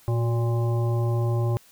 harmonic tone with a mistuned harmonic, 116 Hz, A#2, 8 cents flat, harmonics 1 / 3 / 5 / 7 / 9, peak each -21 / -31 / -35 / -38 / -40 dBFS, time 0.08-1.57 s, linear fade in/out 0 ms, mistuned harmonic 3, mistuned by +66 cents, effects white hiss -55 dBFS RMS until 1.71 s

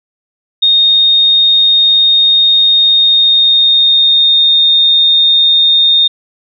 sine tone with pitch glide, 3699 to 3669 Hz, A#7 to A#7, -14 to -28 cents, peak -5 dBFS, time 0.62-6.08 s, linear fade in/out 10 ms, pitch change -14 cents, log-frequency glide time 2.82-4.69 s, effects none

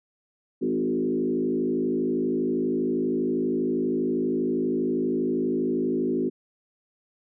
sine tone with frequency modulation, 310.7 Hz, D#4, 2 cents flat, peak -22 dBFS, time 0.61-6.3 s, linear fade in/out 20 ms, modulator 52.5 Hz, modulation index 1.8, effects none

